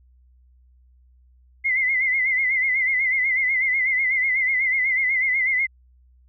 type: tone with vibrato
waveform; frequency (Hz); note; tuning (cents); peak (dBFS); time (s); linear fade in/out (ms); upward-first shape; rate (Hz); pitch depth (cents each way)
sine; 2074; C7; -16; -18; 1.64-5.67; 20; sine; 8.1; 73
effects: added 62 Hz sine -52 dBFS peak until 6.28 s